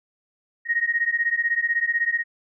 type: beating tone pair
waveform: sine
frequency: 1864.7 / 1880.7 Hz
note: A#6 / A#6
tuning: 0 / +15 cents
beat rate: 16 Hz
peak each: -23 dBFS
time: 0.65-2.24 s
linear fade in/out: 50 ms
effects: none